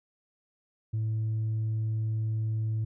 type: tone with tanh clipping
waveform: triangle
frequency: 110 Hz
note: A2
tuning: in tune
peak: -27 dBFS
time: 0.93-2.85 s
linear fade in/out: 10 ms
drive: 6 dB
effects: none